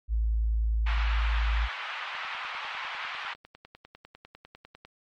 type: tone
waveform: sine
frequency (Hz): 55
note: A1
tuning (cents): 0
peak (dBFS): -23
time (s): 0.08-1.69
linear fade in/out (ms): 50
type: band-pass noise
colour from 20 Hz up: pink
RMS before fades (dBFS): -36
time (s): 0.86-3.34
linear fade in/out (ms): 10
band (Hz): 940 to 3100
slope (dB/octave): 24
type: click train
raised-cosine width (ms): 0.3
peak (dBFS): -30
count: 28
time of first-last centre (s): 2.15-4.85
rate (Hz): 10
effects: MP3 48 kbps